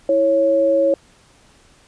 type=tone pair together; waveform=sine; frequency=327.8 / 552 Hz; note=E4 / C#5; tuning=-10 / -7 cents; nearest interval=major sixth; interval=903 cents; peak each=-21 / -13 dBFS; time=0.09-0.94 s; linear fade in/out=2 ms; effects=pink hiss -52 dBFS RMS until 1.87 s + resampled to 22050 Hz